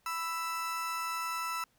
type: tone pair together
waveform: 35% pulse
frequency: 990 / 1321.5 Hz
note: B5 / E6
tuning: +4 / +4 cents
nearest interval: perfect fourth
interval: 500 cents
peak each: -37 / -33 dBFS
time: 0.06-1.64 s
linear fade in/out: 2 ms
effects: pink hiss -71 dBFS RMS until 1.78 s